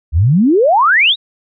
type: exponential sweep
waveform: sine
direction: up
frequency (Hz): 69.3 to 3951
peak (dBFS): -7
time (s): 0.12-1.16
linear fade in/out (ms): 50
effects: none